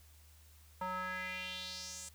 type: tone with band-pass filter sweep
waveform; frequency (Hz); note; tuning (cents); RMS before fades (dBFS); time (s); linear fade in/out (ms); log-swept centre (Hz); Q
square; 184.3; F#3; -7; -42; 0.81-2.09; 5; 1000 to 8100; 3.4
effects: added 76 Hz sine -59 dBFS peak until 2.14 s + white hiss -65 dBFS RMS until 2.14 s